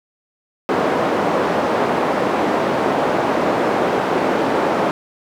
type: band-pass noise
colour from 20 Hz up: white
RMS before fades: -18 dBFS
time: 0.69-4.91 s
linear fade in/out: 0 ms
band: 240 to 730 Hz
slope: 12 dB/octave
effects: none